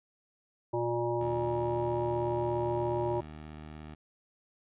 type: harmonic tone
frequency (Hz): 118.8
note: A#2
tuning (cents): +33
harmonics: 1 / 3 / 5 / 7 / 8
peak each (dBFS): -36 / -31 / -35 / -39 / -37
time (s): 0.73-3.21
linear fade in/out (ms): 10
type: tone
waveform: 15% pulse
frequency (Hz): 76.8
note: D#2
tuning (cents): -22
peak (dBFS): -37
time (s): 1.2-3.95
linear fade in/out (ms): 10
effects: resampled to 8000 Hz